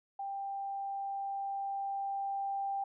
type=tone with level ramp; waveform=sine; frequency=790 Hz; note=G5; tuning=13 cents sharp; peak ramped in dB=-36 to -32 dBFS; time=0.19-2.84 s; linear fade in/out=5 ms; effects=none